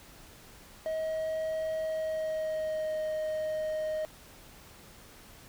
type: tone with pitch glide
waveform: triangle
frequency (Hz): 635 to 622.3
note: D#5 to D#5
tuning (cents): +35 to 0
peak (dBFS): -28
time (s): 0.86-4.05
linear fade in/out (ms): 0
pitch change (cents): -35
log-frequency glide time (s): 1.8-3.01
effects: pink hiss -53 dBFS RMS until 5.48 s